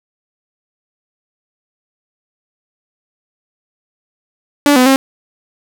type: tone with pitch steps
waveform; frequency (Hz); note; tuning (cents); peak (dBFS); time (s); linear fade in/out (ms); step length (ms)
sawtooth; 288.5 / 252.9 / 268.2; D4 / B3 / C4; -31 / +41 / +43; -3; 4.66-4.96; 0; 100
effects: none